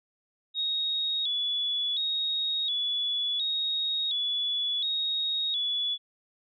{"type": "tone with vibrato", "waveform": "sine", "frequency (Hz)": 3584, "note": "A7", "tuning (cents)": 31, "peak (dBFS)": -26, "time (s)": [0.54, 5.98], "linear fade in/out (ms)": 50, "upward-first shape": "square", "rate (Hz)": 0.7, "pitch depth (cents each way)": 81, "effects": []}